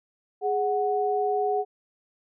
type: tone pair together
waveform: sine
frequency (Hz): 415.3 / 740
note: G#4 / F#5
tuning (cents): 0 / 0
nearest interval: minor seventh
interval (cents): 1000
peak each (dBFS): -25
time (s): 0.41-1.65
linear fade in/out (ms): 50
effects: none